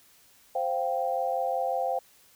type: chord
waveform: sine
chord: C suspended fourth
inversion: none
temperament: equal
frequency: 523.3 / 698.5 / 784 Hz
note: C5 / F5 / G5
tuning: 0 / 0 / 0 cents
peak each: -30 dBFS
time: 0.55-1.99 s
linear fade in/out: 5 ms
effects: white hiss -59 dBFS RMS until 2.35 s